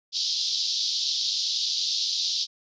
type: band-pass noise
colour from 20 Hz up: white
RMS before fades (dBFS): -27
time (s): 0.12-2.47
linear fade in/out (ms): 50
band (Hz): 3500 to 5400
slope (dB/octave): 48
effects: resampled to 16000 Hz